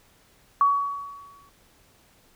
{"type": "tone with exponential decay", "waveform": "sine", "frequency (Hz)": 1128, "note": "C#6", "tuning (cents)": 30, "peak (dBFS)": -14, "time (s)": [0.61, 1.49], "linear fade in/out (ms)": 1, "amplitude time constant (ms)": 190, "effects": ["pink hiss -59 dBFS RMS until 2.35 s"]}